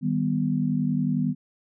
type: chord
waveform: sine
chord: Eb augmented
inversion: none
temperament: equal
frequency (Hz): 155.56 / 196 / 246.9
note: Eb3 / G3 / B3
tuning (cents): 0 / 0 / 0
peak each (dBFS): -26 / -27 / -25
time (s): 0.01-1.35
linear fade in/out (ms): 50
effects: none